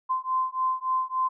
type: beating tone pair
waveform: sine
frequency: 1034 / 1037.5 Hz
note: C6 / C6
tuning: -21 / -15 cents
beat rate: 3.5 Hz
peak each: -27 dBFS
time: 0.09-1.29 s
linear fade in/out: 20 ms
effects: none